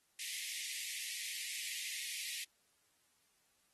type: high-pass noise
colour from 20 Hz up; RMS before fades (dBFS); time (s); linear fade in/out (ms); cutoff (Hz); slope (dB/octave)
pink; -43; 0.19-2.44; 5; 1900; 96
effects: white hiss -75 dBFS RMS until 3.73 s + AAC 32 kbps